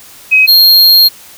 sine / square tone pair in turn, 2535 / 4231 Hz, D#7 / C8, +32 / +19 cents, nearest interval major sixth, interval 887 cents, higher second, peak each -3 dBFS, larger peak neither, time 0.31-0.47 / 0.47-1.09 s, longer second, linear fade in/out 20 ms, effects white hiss -36 dBFS RMS until 1.37 s

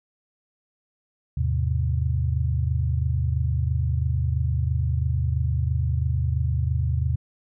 sine tone cluster, 79.5 / 105.5 / 128.5 Hz, D#2 / G#2 / C3, +38 / +28 / -31 cents, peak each -23 / -28 / -25 dBFS, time 1.37-7.16 s, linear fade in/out 5 ms, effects none

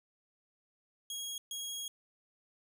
20% pulse tone bursts at uneven times, 3296 Hz, G#7, 14 cents flat, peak -33 dBFS, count 2, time 1.1-1.38 / 1.51-1.88 s, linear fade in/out 2 ms, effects none

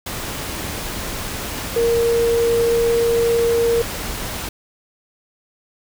sine tone in noise, 466.2 Hz, A#4, in tune, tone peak -14 dBFS, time 1.76-3.82 s, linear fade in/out 5 ms, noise pink, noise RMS -27 dBFS, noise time 0.06-4.49 s, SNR +10 dB, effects none

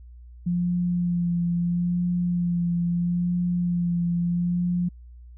sine tone with vibrato, 174.61 Hz, F3, in tune, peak -21 dBFS, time 0.46-4.89 s, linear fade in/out 10 ms, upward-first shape sine, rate 0.76 Hz, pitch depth 21 cents each way, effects added 60 Hz sine -42 dBFS peak until 5.37 s

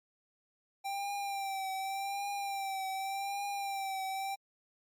square tone with vibrato, 786 Hz, G5, 4 cents sharp, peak -35 dBFS, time 0.84-4.36 s, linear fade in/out 20 ms, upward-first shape triangle, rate 0.86 Hz, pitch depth 50 cents each way, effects MP3 64 kbps

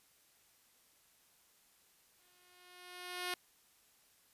5% pulse tone with exponential growth, 359.2 Hz, F4, 49 cents sharp, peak -24 dBFS, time 2.19-3.34 s, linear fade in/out 1 ms, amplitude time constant 250 ms, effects white hiss -69 dBFS RMS until 4.33 s + resampled to 32000 Hz

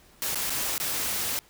white noise with dropouts, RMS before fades -29 dBFS, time 0.22-1.39 s, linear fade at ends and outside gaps 0 ms, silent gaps 0.346-0.356 / 0.497-0.503 / 0.78-0.8 s, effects pink hiss -57 dBFS RMS until 1.49 s

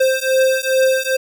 square beating tone pair, 523.3 / 525.7 Hz, C5 / C5, 0 / +8 cents, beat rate 2.4 Hz, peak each -17 dBFS, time 0-1.17 s, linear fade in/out 10 ms, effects none

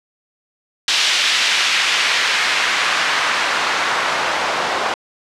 white noise with band-pass filter sweep, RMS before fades -17 dBFS, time 0.88-4.94 s, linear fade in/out 2 ms, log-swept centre 3200 to 790 Hz, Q 1, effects low-pass 6000 Hz 12 dB/octave

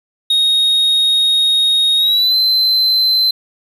triangle tone with pitch glide, 3738 to 4076 Hz, A#7 to C8, +4 to -46 cents, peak -9 dBFS, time 0.3-3.31 s, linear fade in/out 5 ms, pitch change +150 cents, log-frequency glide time 1.97-2.35 s, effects 7-bit

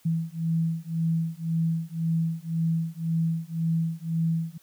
sine beating tone pair, 163.1 / 165 Hz, E3 / E3, -18 / +2 cents, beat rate 1.9 Hz, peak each -27 dBFS, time 0.05-4.58 s, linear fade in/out 10 ms, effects white hiss -60 dBFS RMS until 4.62 s

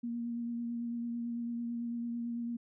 sine tone with vibrato, 235.7 Hz, A#3, 19 cents sharp, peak -34 dBFS, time 0.03-2.57 s, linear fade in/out 10 ms, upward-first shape triangle, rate 9 Hz, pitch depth 21 cents each way, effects none

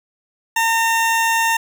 20% pulse tone, 911 Hz, A#5, 40 cents flat, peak -10 dBFS, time 0.56-1.57 s, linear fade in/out 5 ms, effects none

